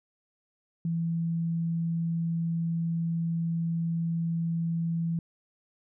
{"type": "tone", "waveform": "sine", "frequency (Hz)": 166.5, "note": "E3", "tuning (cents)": 18, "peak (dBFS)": -26, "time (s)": [0.85, 5.19], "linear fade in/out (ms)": 2, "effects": []}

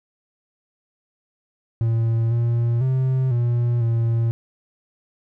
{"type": "tone with pitch steps", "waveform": "triangle", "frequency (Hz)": [114.3, 117.7, 130.7, 119.6, 115.4], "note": ["A#2", "A#2", "C3", "A#2", "A#2"], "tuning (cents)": [-34, 17, -1, 45, -17], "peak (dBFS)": -15, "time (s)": [1.81, 4.31], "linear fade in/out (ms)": 0, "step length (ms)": 500, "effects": []}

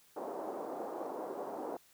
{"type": "band-pass noise", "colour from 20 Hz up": "pink", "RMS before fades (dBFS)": -41, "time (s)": [0.16, 1.77], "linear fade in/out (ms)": 5, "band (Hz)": [320, 910], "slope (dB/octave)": 24, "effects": ["white hiss -65 dBFS RMS until 1.93 s"]}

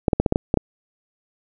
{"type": "clicks", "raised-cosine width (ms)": 2, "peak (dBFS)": -3, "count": 8, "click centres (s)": [0.082, 0.132, 0.2, 0.262, 0.324, 0.359, 0.541, 0.573], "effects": []}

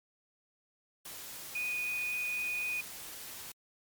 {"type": "tone in noise", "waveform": "sine", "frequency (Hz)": 2476, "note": "D#7", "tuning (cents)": -9, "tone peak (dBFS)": -32, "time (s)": [1.55, 2.81], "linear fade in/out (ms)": 5, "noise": "white", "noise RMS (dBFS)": -45, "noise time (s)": [1.05, 3.52], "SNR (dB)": 10, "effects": ["MP3 96 kbps"]}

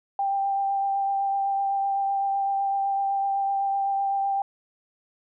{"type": "tone with vibrato", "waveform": "sine", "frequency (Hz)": 789, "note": "G5", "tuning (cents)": 11, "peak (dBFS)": -22, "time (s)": [0.19, 4.42], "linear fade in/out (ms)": 2, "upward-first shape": "triangle", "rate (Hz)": 7.9, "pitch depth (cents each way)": 16, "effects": []}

